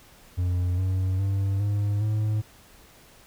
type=tone with pitch steps; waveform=triangle; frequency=89.5 / 93.62 / 97.94 / 102.45 / 107.17 Hz; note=F2 / F#2 / G2 / G#2 / A2; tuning=+43 / +21 / -1 / -23 / -45 cents; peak=-20 dBFS; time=0.37-2.42 s; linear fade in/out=20 ms; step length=410 ms; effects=pink hiss -53 dBFS RMS until 3.26 s